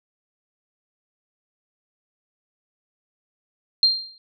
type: tone with exponential decay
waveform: sine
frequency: 4186 Hz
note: C8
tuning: in tune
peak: -10 dBFS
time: 3.83-4.18 s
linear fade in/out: 1 ms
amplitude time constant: 75 ms
effects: none